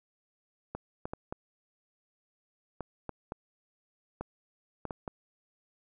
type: clicks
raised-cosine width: 1 ms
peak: -22 dBFS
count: 11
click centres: 0.75 / 1.055 / 1.135 / 1.325 / 2.807 / 3.093 / 3.321 / 4.21 / 4.853 / 4.908 / 5.078 s
effects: none